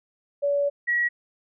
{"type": "tone pair in turn", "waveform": "sine", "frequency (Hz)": [570, 1917.2], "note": ["C#5", "A#6"], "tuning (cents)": [48, 48], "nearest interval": "octave + major sixth", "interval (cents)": 2100, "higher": "second", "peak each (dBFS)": -20, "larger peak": "neither", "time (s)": [[0.42, 0.7], [0.87, 1.09]], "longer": "first", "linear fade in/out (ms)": 20, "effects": []}